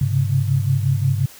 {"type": "tone cluster", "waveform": "sine", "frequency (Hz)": [101.2, 132.8, 138.4], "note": ["G#2", "C3", "C#3"], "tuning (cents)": [-44, 26, -2], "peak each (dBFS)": -20, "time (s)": [0.01, 1.26], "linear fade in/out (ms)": 5, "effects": ["white hiss -43 dBFS RMS until 1.39 s"]}